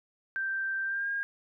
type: tone with pitch glide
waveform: sine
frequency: 1568 to 1619.5 Hz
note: G6 to G#6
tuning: 0 to -44 cents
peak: -29 dBFS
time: 0.36-1.23 s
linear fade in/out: 0 ms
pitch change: +56 cents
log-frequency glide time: 0.84-1.09 s
effects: none